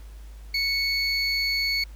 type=tone pair together; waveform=triangle; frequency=2216 / 4432 Hz; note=C#7 / C#8; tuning=-1 / -1 cents; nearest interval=octave; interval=1200 cents; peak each=-24 dBFS; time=0.54-1.84 s; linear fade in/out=5 ms; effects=added 52 Hz sine -39 dBFS peak until 1.95 s + pink hiss -56 dBFS RMS until 1.95 s